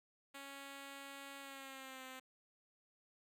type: tone with pitch glide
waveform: 5% pulse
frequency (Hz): 277 to 259.9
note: C#4 to C4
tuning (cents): -1 to -11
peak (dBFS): -38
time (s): 0.34-2.2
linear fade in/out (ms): 10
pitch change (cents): -110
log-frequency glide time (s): 1.4-2.04
effects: none